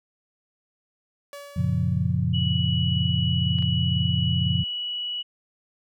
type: tone with exponential decay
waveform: sawtooth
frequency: 570 Hz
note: C#5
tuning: 48 cents sharp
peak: -32 dBFS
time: 1.33-2.53 s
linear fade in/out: 1 ms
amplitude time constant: 260 ms
type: chord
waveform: sine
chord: Gb major seventh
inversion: none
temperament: equal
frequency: 92.5 / 116.54 / 138.59 / 174.61 Hz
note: Gb2 / Bb2 / Db3 / F3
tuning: 0 / 0 / 0 / 0 cents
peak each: -26 / -27 / -26 / -26 dBFS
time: 1.56-4.64 s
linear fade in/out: 10 ms
type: tone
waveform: sine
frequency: 2936 Hz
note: F#7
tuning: 14 cents flat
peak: -27 dBFS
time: 2.33-5.23 s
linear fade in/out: 20 ms
type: clicks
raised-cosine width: 0.3 ms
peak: -27 dBFS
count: 2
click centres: 3.586 / 3.625 s
effects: none